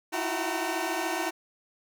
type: tone cluster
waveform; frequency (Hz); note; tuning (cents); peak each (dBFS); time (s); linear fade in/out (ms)
20% pulse; 323 / 336.8 / 366.4 / 763 / 914; E4 / E4 / F#4 / G5 / A#5; -35 / +37 / -17 / -47 / -34; -30; 0.12-1.31; 20
effects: none